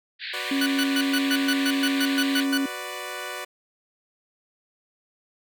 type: band-pass noise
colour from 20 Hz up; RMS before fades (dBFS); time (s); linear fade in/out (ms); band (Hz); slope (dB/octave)
pink; -33; 0.19-2.47; 50; 1600 to 4500; 96
type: chord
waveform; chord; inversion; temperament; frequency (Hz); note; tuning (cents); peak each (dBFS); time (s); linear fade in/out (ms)
10% pulse; B minor; second; equal; 370 / 493.9 / 587.3; F#4 / B4 / D5; 0 / 0 / 0; -29 / -28 / -27; 0.33-3.45; 10
type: tone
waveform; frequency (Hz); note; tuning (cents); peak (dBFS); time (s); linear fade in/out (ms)
sine; 274.8; C#4; -15; -22; 0.51-2.66; 5
type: tone bursts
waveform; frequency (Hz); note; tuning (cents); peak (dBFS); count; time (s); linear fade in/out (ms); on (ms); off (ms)
20% pulse; 1483; F#6; +4; -18; 12; 0.61-2.578; 5; 54; 120
effects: none